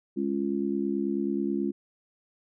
sine chord, Db major, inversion second, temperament just, 207.9 / 277.2 / 346.5 Hz, Ab3 / Db4 / F4, +2 / 0 / -14 cents, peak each -30 dBFS, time 0.16-1.72 s, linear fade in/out 20 ms, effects none

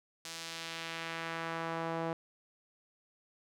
sawtooth tone with band-pass filter sweep, 164.81 Hz, E3, in tune, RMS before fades -39 dBFS, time 0.25-2.13 s, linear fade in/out 2 ms, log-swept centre 5900 to 670 Hz, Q 0.97, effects none

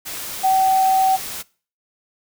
sine tone in noise, 763 Hz, G5, 47 cents flat, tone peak -13 dBFS, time 0.43-1.17 s, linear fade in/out 20 ms, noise white, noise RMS -30 dBFS, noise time 0.05-1.43 s, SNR +14 dB, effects noise-tail reverb RT60 0.4 s tail -22 dB re dry

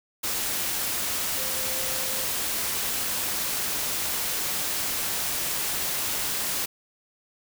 sine tone in noise, 523.3 Hz, C5, in tune, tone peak -39 dBFS, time 1.37-2.25 s, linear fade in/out 10 ms, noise white, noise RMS -28 dBFS, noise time 0.23-6.66 s, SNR -14 dB, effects none

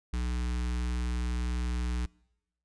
square tone with notch filter, 60.4 Hz, B1, 38 cents flat, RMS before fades -31 dBFS, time 0.13-2.06 s, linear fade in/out 5 ms, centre 590 Hz, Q 1, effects noise-tail reverb RT60 0.9 s tail -25 dB re dry + resampled to 22050 Hz

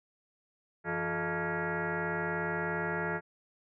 sine tone with frequency modulation, 614 Hz, D#5, 23 cents flat, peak -30 dBFS, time 0.84-3.21 s, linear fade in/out 50 ms, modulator 261 Hz, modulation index 4.8, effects none

